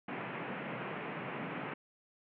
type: band-pass noise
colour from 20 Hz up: pink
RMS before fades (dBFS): -41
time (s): 0.08-1.74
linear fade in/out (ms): 5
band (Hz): 130 to 2700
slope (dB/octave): 48
effects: none